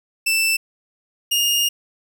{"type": "tone pair in turn", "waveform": "sawtooth", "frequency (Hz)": [2659, 2838], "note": ["E7", "F7"], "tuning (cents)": [14, 27], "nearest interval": "minor second", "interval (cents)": 113, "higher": "second", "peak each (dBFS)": -13, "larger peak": "neither", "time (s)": [[0.26, 0.57], [1.31, 1.69]], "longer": "second", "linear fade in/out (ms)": 10, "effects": []}